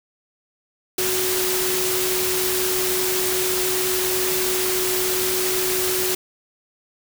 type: tone in noise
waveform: sine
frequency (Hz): 370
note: F#4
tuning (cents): 0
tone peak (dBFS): -24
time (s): 0.98-6.15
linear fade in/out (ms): 5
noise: white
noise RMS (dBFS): -23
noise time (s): 0.98-6.15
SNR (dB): -4
effects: none